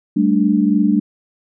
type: chord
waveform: sine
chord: G suspended second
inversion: none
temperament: equal with one note detuned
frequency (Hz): 196 / 219.1 / 293.7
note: G3 / A3 / D4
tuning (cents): 0 / -7 / 0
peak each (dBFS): -16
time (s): 0.16-1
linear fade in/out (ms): 10
effects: none